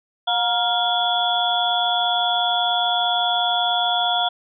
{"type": "tone cluster", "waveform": "sine", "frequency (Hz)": [715, 944, 1398, 3216, 3421], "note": ["F5", "A#5", "F6", "G7", "A7"], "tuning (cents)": [41, 22, 1, 44, -49], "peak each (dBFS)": [-21, -27, -28, -28, -22], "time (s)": [0.27, 4.29], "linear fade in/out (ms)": 10, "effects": []}